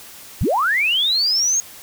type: linear sweep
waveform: sine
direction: up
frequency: 41.72 to 6610 Hz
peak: -15 dBFS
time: 0.41-1.6 s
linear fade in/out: 0 ms
effects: white hiss -40 dBFS RMS until 1.82 s